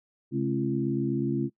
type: harmonic tone with a mistuned harmonic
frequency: 68 Hz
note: C#2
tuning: 33 cents flat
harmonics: 2 / 3 / 4 / 5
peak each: -30 / -31 / -30 / -30 dBFS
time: 0.31-1.5 s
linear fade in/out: 50 ms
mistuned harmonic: 3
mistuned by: +74 cents
effects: noise-tail reverb RT60 0.1 s tail -22 dB re dry